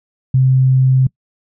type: tone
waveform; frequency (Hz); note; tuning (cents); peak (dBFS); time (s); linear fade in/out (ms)
sine; 130.7; C3; -1; -8; 0.34-1.07; 5
effects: noise-tail reverb RT60 0.1 s tail -24 dB re dry